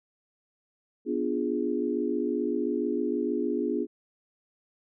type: chord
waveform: sine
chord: B diminished seventh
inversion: none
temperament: equal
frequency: 246.9 / 293.7 / 349.2 / 415.3 Hz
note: B3 / D4 / F4 / Ab4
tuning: 0 / 0 / 0 / 0 cents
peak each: -31 dBFS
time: 1.05-3.87 s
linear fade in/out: 50 ms
effects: none